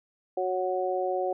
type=harmonic tone; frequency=184.3 Hz; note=F#3; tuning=7 cents flat; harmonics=2 / 3 / 4; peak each=-30 / -30 / -30 dBFS; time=0.37-1.33 s; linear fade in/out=5 ms; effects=none